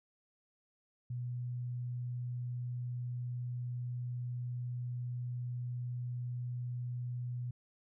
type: tone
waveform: sine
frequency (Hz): 122.8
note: B2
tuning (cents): -9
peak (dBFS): -36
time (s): 1.1-7.51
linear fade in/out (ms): 5
effects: none